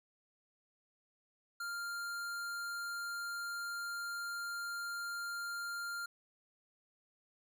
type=tone with hard clipping; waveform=sine; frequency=1396.9 Hz; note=F6; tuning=in tune; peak=-40 dBFS; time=1.6-6.06 s; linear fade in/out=5 ms; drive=18 dB; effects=none